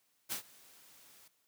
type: noise with ADSR envelope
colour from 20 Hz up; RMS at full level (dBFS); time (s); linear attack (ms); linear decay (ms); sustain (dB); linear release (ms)
white; -36; 0.29-1.28; 31; 100; -24; 4
effects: white hiss -75 dBFS RMS until 1.47 s + high-pass 100 Hz 12 dB/octave